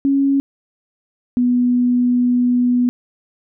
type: tone pair in turn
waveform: sine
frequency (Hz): 276 / 245.9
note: C#4 / B3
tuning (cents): -7 / -7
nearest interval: major second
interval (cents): 200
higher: first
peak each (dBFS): -12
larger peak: neither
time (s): 0.05-0.4 / 1.37-2.89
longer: second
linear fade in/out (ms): 0
effects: none

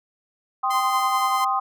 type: chord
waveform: sine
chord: C minor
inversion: second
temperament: equal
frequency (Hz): 784 / 1046.5 / 1244.5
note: G5 / C6 / Eb6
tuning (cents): 0 / 0 / 0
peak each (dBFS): -24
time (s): 0.63-1.6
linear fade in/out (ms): 10
type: tone with tremolo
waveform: sawtooth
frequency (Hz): 1036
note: C6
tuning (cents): -17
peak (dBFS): -21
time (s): 0.7-1.45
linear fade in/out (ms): 10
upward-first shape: sine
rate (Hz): 4.5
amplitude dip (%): 25
effects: none

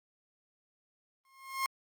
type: tone with exponential growth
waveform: 30% pulse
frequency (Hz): 1071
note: C6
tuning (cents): +40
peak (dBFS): -25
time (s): 1.25-1.66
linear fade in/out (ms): 1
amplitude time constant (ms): 88
effects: Opus 32 kbps

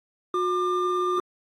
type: tone pair together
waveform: triangle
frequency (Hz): 361.6 / 1197.1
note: F#4 / D6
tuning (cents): -40 / +33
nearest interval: octave + major sixth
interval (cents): 2073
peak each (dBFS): -23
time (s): 0.34-1.2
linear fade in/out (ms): 2
effects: AAC 48 kbps

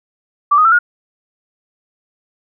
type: tone with pitch steps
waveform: sine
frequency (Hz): 1163 / 1246.5 / 1335.9 / 1431.8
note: D6 / D#6 / E6 / F6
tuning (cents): -17 / +3 / +23 / +43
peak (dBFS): -7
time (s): 0.51-0.79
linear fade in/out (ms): 10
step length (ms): 70
effects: none

